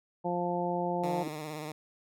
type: harmonic tone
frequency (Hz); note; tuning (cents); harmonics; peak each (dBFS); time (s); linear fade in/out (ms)
175.6; F3; +10; 1 / 2 / 3 / 4 / 5; -35 / -35 / -35 / -35 / -35; 0.24-1.24; 20
type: tone with vibrato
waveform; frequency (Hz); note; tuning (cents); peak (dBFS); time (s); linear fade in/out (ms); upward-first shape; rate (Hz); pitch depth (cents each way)
10% pulse; 153; D#3; -29; -29; 1.03-1.72; 5; sine; 17; 50
type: tone with exponential growth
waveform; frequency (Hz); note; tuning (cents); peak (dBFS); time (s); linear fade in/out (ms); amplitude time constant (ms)
sine; 310; D#4; -6; -28; 1.15-1.28; 5; 28
effects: none